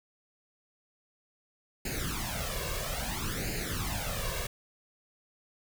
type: noise with flanger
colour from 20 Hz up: pink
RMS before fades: -34 dBFS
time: 1.85-4.47 s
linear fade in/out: 5 ms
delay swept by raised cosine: 0.43 to 1.83 ms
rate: 0.6 Hz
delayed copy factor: +0.8
effects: none